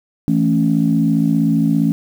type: chord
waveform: sine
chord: A major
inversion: second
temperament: equal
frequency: 164.81 / 220 / 277.2 Hz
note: E3 / A3 / C#4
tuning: 0 / 0 / 0 cents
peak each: -16 dBFS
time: 0.28-1.92 s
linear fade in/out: 0 ms
effects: tanh soft clip ceiling -3 dBFS + 7-bit